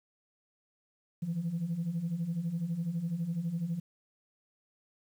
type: beating tone pair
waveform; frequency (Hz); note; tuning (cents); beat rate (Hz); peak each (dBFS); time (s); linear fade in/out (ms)
sine; 160.1 / 172.1; D#3 / F3; +50 / -25; 12; -36 / -31; 1.22-3.8; 10
effects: tanh soft clip ceiling -26 dBFS + 10-bit